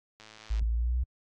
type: click train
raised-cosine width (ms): 0.2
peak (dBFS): -32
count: 44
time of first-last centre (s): 0.2-0.594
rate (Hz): 109
type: exponential sweep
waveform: sine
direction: up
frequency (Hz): 53.1 to 63.1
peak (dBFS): -25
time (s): 0.5-1.04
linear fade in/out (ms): 10
effects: AAC 32 kbps